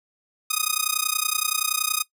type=tone with amplitude modulation; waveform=5% pulse; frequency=1244.5 Hz; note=D#6; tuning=in tune; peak=-6 dBFS; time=0.5-2.03 s; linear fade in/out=10 ms; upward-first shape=sine; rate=30.6 Hz; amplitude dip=95%; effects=noise-tail reverb RT60 0.1 s tail -20 dB re dry